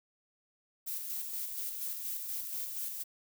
violet noise with tremolo, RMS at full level -37 dBFS, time 0.86-3.04 s, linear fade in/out 20 ms, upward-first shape square, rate 4.2 Hz, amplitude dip 35%, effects none

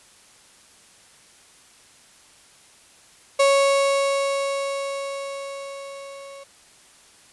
35% pulse tone with level ramp, 553 Hz, C#5, 4 cents flat, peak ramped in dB -12 to -37 dBFS, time 3.39-6.44 s, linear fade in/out 10 ms, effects white hiss -52 dBFS RMS until 7.32 s + resampled to 24000 Hz

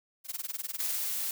blue noise with tremolo, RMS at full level -34 dBFS, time 0.24-0.99 s, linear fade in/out 50 ms, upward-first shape sine, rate 20 Hz, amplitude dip 95%
blue noise, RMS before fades -33 dBFS, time 0.8-1.31 s, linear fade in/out 2 ms
effects none

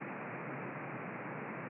pink band-pass noise, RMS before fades -43 dBFS, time 0-1.69 s, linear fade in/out 20 ms, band 120 to 2500 Hz, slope 96 dB/octave, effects none

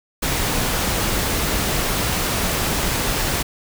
pink noise, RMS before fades -21 dBFS, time 0.22-3.43 s, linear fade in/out 10 ms, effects none

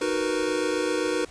square chord, B major seventh, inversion first, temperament equal, 311.1 / 370 / 466.2 / 493.9 Hz, D#4 / F#4 / A#4 / B4, 0 / 0 / 0 / 0 cents, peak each -30 dBFS, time 0.01-1.25 s, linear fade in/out 5 ms, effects pink hiss -49 dBFS RMS until 1.3 s + resampled to 22050 Hz

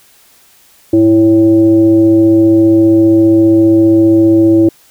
sine tone with frequency modulation, 330 Hz, E4, 2 cents sharp, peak -4 dBFS, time 0.93-4.69 s, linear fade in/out 5 ms, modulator 225 Hz, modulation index 0.44, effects white hiss -46 dBFS RMS until 4.9 s

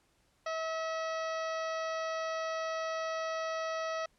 harmonic tone, 645 Hz, E5, 38 cents flat, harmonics 1 / 2 / 3 / 4 / 5 / 6 / 7 / 8 / 9, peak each -35 / -38 / -43 / -49 / -52 / -54 / -52 / -55 / -53 dBFS, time 0.46-4.06 s, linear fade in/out 5 ms, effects pink hiss -71 dBFS RMS until 4.18 s + low-pass 10000 Hz 12 dB/octave

